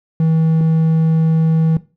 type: tone pair in turn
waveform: triangle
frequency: 161 / 161 Hz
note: E3 / E3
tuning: -41 / -41 cents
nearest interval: unison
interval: 0 cents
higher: neither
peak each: -9 dBFS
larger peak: neither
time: 0.2-0.61 / 0.61-1.77 s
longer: second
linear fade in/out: 2 ms
effects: noise-tail reverb RT60 0.3 s tail -17 dB re dry